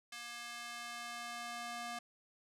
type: tone with high-pass filter sweep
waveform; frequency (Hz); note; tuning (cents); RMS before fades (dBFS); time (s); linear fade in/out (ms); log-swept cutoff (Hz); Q
square; 237.5; A#3; +33; -45; 0.12-1.99; 5; 1800 to 690; 0.84
effects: low-pass 10000 Hz 12 dB/octave